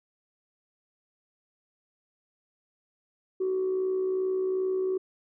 sine tone with amplitude modulation, 375.5 Hz, F#4, 26 cents sharp, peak -22 dBFS, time 3.4-4.98 s, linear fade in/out 10 ms, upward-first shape sine, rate 62.6 Hz, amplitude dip 40%, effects tanh soft clip ceiling -21 dBFS

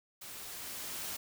white noise with level ramp, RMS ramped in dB -47 to -39 dBFS, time 0.21-1.17 s, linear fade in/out 10 ms, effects none

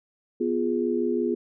sine chord, F diminished, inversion second, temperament equal, 246.9 / 349.2 / 415.3 Hz, Cb4 / F4 / Ab4, 0 / 0 / 0 cents, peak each -27 / -26 / -27 dBFS, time 0.4-1.35 s, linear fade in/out 10 ms, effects none

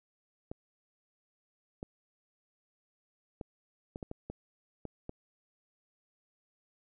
clicks, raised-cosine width 2 ms, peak -26 dBFS, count 9, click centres 0.515 / 1.829 / 3.412 / 3.959 / 4.028 / 4.114 / 4.3 / 4.853 / 5.094 s, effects none

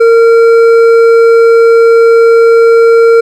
sine tone with hard clipping, 459.8 Hz, A#4, 24 cents flat, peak -3 dBFS, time 0-3.21 s, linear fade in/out 10 ms, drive 7 dB, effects none

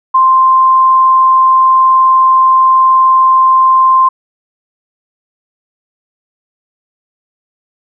sine tone, 1046.5 Hz, C6, in tune, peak -4 dBFS, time 0.14-4.09 s, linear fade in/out 10 ms, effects none

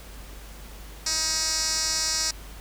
10% pulse tone with band-pass filter, 316.6 Hz, D#4, 30 cents sharp, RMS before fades -26 dBFS, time 1.06-2.31 s, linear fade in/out 5 ms, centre 6100 Hz, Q 6.9, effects added 50 Hz sine -41 dBFS peak until 2.6 s + pink hiss -46 dBFS RMS until 2.6 s

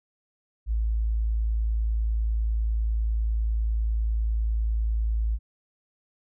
sine tone, 55 Hz, A1, in tune, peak -22 dBFS, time 0.66-5.39 s, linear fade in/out 50 ms, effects none

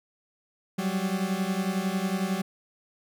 40% pulse beating tone pair, 185 / 196 Hz, F#3 / G3, 0 / 0 cents, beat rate 11 Hz, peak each -28 dBFS, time 0.78-2.42 s, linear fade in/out 10 ms, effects none

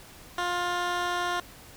15% pulse tone with band-pass filter, 353.2 Hz, F4, 20 cents sharp, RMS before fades -29 dBFS, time 0.38-1.4 s, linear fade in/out 2 ms, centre 1800 Hz, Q 0.51, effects pink hiss -49 dBFS RMS until 1.76 s

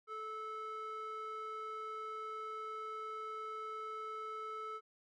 square tone with band-pass filter, 435.7 Hz, A4, 17 cents flat, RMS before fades -44 dBFS, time 0.07-4.81 s, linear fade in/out 50 ms, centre 1100 Hz, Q 7.8, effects none

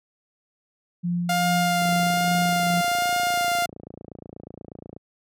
sine tone with tremolo, 174.61 Hz, F3, in tune, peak -21 dBFS, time 1.03-2.82 s, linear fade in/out 20 ms, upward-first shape sine, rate 2.4 Hz, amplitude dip 40%
sawtooth tone with vibrato, 703 Hz, F5, 11 cents sharp, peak -17 dBFS, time 1.29-3.66 s, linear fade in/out 5 ms, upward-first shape sine, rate 1.2 Hz, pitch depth 11 cents each way
click train, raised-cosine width 2 ms, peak -25 dBFS, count 90, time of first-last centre 1.82-4.965 s, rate 28.3 Hz
effects high-pass 100 Hz 12 dB/octave

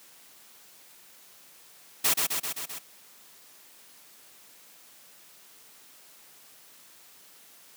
white noise with echo, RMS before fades -23 dBFS, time 2.04-2.14 s, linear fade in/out 10 ms, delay 130 ms, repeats 5, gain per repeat -3 dB, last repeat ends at 2.79 s, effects white hiss -54 dBFS RMS until 7.76 s + high-pass 150 Hz 12 dB/octave

